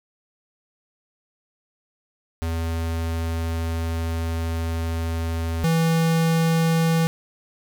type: tone pair in turn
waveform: square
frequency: 82.41 / 164.01 Hz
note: E2 / E3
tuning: 0 / -8 cents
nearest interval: octave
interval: 1192 cents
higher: second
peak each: -24 / -18 dBFS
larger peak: second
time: 2.42-5.64 / 5.64-7.07 s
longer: first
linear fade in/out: 0 ms
effects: 8-bit